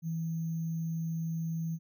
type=tone with sample-and-hold; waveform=sine; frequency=163.5 Hz; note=E3; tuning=14 cents flat; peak=-31 dBFS; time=0.02-1.79 s; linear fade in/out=50 ms; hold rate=6300 Hz; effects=none